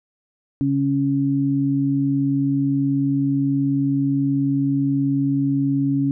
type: tone pair together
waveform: sine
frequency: 138.6 / 277.2 Hz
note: C#3 / C#4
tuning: 0 / 0 cents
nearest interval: octave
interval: 1200 cents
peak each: -22 / -18 dBFS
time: 0.61-6.11 s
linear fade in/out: 0 ms
effects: none